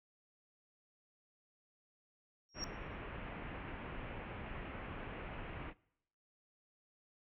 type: tone with exponential growth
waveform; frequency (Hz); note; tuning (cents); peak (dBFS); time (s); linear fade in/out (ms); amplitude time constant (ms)
sine; 5588; F8; 0; -36; 2.49-2.64; 0; 32
type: low-pass noise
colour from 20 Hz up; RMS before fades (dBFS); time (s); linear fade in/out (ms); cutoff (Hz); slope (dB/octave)
pink; -46; 2.54-5.74; 50; 2800; 48
effects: noise-tail reverb RT60 0.8 s tail -24 dB re dry